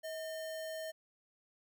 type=tone with sample-and-hold; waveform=sine; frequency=638 Hz; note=D#5; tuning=43 cents sharp; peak=-39 dBFS; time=0.03-0.92 s; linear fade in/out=20 ms; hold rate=2450 Hz; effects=none